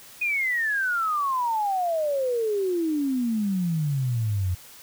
sine exponential sweep, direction down, 2500 to 87.31 Hz, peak -22 dBFS, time 0.21-4.55 s, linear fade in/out 10 ms, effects white hiss -47 dBFS RMS until 4.82 s

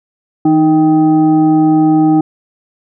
sine tone with frequency modulation, 311.1 Hz, D#4, in tune, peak -6 dBFS, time 0.45-2.21 s, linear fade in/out 5 ms, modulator 472 Hz, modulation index 0.61, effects none

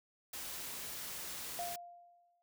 white noise, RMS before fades -44 dBFS, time 0.33-1.76 s, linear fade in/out 5 ms
sine tone with exponential decay, 698.5 Hz, F5, in tune, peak -36 dBFS, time 1.59-2.42 s, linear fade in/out 0 ms, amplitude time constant 180 ms
effects none

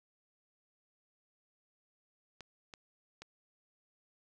clicks, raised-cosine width 0.2 ms, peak -30 dBFS, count 3, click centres 2.407 / 2.738 / 3.22 s, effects none

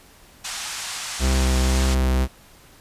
white band-pass noise, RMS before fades -31 dBFS, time 0.44-1.95 s, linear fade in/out 10 ms, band 730 to 8300 Hz, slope 24 dB/octave
45% pulse tone with vibrato, 65 Hz, C2, 11 cents flat, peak -17 dBFS, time 1.19-2.28 s, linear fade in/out 50 ms, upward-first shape triangle, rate 1.9 Hz, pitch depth 17 cents each way
effects pink hiss -50 dBFS RMS until 2.8 s + resampled to 32000 Hz

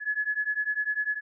sine beating tone pair, 1697 / 1707 Hz, G#6 / G#6, +37 / +47 cents, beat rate 10 Hz, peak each -29 dBFS, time 0-1.21 s, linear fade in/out 50 ms, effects none

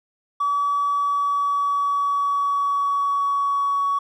triangle tone with pitch glide, 1143 to 1124.7 Hz, D6 to C#6, -47 to +25 cents, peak -15 dBFS, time 0.4-3.99 s, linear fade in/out 10 ms, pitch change -28 cents, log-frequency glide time 0.92-3.46 s, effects tanh soft clip ceiling -16 dBFS

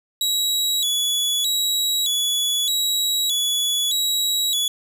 sawtooth tone with vibrato, 3629 Hz, A#7, 47 cents flat, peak -16 dBFS, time 0.21-4.68 s, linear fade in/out 2 ms, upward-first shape square, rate 0.81 Hz, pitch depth 110 cents each way, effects none

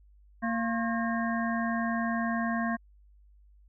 harmonic tone with a mistuned harmonic, 230 Hz, A#3, 23 cents flat, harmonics 1 / 3 / 5 / 7 / 8, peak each -29 / -34 / -36 / -37 / -38 dBFS, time 0.42-2.77 s, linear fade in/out 20 ms, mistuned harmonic 5, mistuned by -110 cents, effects added 50 Hz sine -55 dBFS peak until 3.68 s

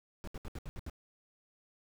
brown noise bursts, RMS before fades -41 dBFS, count 7, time 0.24-0.898 s, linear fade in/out 0 ms, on 34 ms, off 70 ms, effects none

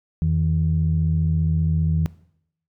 sine tone pair together, 84.6 / 159.7 Hz, E2 / D#3, +45 / +45 cents, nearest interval major seventh, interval 1100 cents, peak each -20 / -19 dBFS, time 0.22-2.06 s, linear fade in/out 0 ms, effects noise-tail reverb RT60 0.7 s tail -20 dB re dry + tanh soft clip ceiling -10 dBFS

